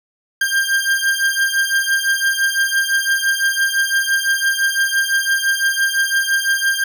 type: beating tone pair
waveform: 40% pulse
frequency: 1591 / 1596.9 Hz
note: G6 / G6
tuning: +25 / +32 cents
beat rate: 5.9 Hz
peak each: -17 dBFS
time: 0.41-6.84 s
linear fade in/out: 5 ms
effects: none